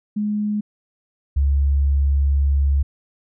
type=tone pair in turn; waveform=sine; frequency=209.4 / 69.88 Hz; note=G#3 / C#2; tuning=+15 / +15 cents; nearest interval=octave + perfect fifth; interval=1900 cents; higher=first; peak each=-19 / -14 dBFS; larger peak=second; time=0.16-0.61 / 1.36-2.83 s; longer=second; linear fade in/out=10 ms; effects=none